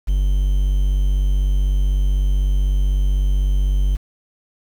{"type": "tone with quantisation", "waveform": "triangle", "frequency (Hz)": 48, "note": "G1", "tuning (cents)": -36, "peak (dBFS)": -12, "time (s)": [0.07, 3.97], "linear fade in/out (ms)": 20, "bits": 7, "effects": []}